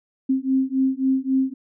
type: beating tone pair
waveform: sine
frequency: 262.8 / 266.5 Hz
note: C4 / C4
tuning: +8 / +32 cents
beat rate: 3.7 Hz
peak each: -21 dBFS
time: 0.29-1.54 s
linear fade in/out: 10 ms
effects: none